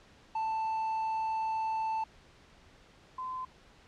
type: tone pair in turn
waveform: triangle / sine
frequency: 884 / 1027 Hz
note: A5 / C6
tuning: +8 / -33 cents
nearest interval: minor third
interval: 259 cents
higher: second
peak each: -28 / -35 dBFS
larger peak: first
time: 0.35-2.04 / 3.18-3.45 s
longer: first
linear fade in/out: 5 ms
effects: pink hiss -59 dBFS RMS until 3.87 s + low-pass 5000 Hz 12 dB/octave